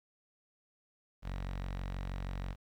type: tone with notch filter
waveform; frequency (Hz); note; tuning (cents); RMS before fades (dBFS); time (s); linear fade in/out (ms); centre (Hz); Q
sawtooth; 46.25; F#1; 0; -39; 1.22-2.56; 50; 360; 1.4
effects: low-pass 4000 Hz 12 dB/octave + 11-bit